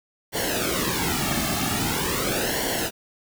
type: noise with flanger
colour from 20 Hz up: pink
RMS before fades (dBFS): -25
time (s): 0.32-2.91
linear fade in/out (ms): 50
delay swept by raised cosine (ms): 0.79 to 2.09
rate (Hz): 0.43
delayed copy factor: -0.75
effects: none